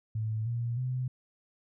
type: tone with pitch steps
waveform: sine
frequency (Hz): 109.6 / 118.15 / 127.36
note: A2 / A#2 / C3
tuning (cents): -6 / +24 / -46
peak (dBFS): -29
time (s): 0.15-1.08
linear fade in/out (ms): 5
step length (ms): 310
effects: none